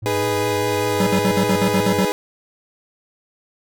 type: tone with vibrato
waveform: triangle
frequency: 105.4 Hz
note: G#2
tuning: 26 cents sharp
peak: -25 dBFS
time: 0.02-2.01 s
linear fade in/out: 10 ms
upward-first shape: triangle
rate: 5 Hz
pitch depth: 140 cents each way
type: chord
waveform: 30% pulse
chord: G# minor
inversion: second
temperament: equal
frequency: 311.1 / 415.3 / 493.9 Hz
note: D#4 / G#4 / B4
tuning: 0 / 0 / 0 cents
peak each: -24 / -19 / -20 dBFS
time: 0.06-2.12 s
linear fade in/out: 0 ms
type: tone bursts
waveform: square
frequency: 190 Hz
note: F#3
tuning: 46 cents sharp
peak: -17 dBFS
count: 9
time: 1-2.051 s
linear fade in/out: 2 ms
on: 67 ms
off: 56 ms
effects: none